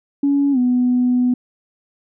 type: tone with pitch glide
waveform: sine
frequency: 281.8 to 248.2 Hz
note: C#4 to B3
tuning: +29 to +9 cents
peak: -12 dBFS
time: 0.23-1.34 s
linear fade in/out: 5 ms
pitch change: -220 cents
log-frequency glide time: 0.52-0.58 s
effects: tanh soft clip ceiling -8 dBFS